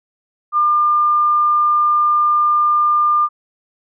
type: tone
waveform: sine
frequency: 1200 Hz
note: D6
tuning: 37 cents sharp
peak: -11 dBFS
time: 0.52-3.29 s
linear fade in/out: 50 ms
effects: none

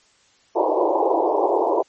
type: band-pass noise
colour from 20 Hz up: pink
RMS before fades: -19 dBFS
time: 0.55-1.83 s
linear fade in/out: 20 ms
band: 320 to 1000 Hz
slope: 96 dB/octave
effects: white hiss -58 dBFS RMS until 1.88 s + MP3 32 kbps

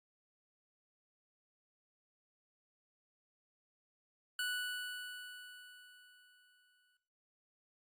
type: tone with exponential decay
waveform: 25% pulse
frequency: 1480 Hz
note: F#6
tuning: in tune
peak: -31 dBFS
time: 4.39-6.97 s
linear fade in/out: 2 ms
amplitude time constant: 560 ms
effects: noise-tail reverb RT60 0.9 s tail -17 dB re dry + Opus 48 kbps

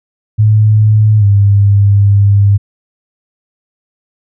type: tone with pitch glide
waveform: sine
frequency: 107.3 to 100.69 Hz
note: A2 to G2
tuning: -43 to +47 cents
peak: -4 dBFS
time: 0.38-2.58 s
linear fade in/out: 20 ms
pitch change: -110 cents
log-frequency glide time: 1.19-1.24 s
effects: none

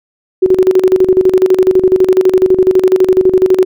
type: tone with tremolo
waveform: sine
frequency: 372.7 Hz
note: F#4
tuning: 13 cents sharp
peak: -3 dBFS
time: 0.42-3.65 s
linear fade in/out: 10 ms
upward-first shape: square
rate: 12 Hz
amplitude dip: 75%
effects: none

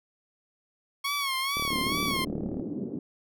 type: tone with vibrato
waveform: 15% pulse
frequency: 1101 Hz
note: C#6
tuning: 12 cents flat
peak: -21 dBFS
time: 1.04-2.25 s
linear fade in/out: 10 ms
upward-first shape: sine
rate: 2.3 Hz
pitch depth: 81 cents each way
type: click train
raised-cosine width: 2 ms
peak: -23 dBFS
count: 39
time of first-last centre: 1.57-2.597 s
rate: 37 Hz
type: band-pass noise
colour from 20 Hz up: pink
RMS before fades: -34 dBFS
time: 1.71-2.99 s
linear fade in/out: 2 ms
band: 180 to 360 Hz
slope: 24 dB/octave
effects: none

